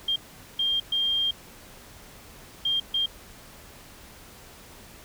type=tone bursts at uneven times; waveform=sine; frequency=3200 Hz; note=G7; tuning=35 cents sharp; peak=-22 dBFS; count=5; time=0.08-0.16 / 0.59-0.8 / 0.92-1.31 / 2.65-2.8 / 2.94-3.06 s; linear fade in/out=5 ms; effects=pink hiss -48 dBFS RMS until 5.04 s